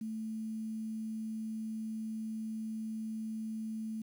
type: tone with quantisation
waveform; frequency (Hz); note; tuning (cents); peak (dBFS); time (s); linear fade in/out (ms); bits
sine; 220; A3; 0; -36; 0.01-4.02; 5; 10
effects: none